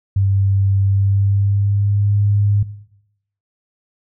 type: tone with pitch glide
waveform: sine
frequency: 98 to 102.22 Hz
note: G2 to G#2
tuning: 0 to -27 cents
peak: -12 dBFS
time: 0.16-2.63 s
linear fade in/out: 5 ms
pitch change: +73 cents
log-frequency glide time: 0.82-2.14 s
effects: noise-tail reverb RT60 0.8 s tail -17 dB re dry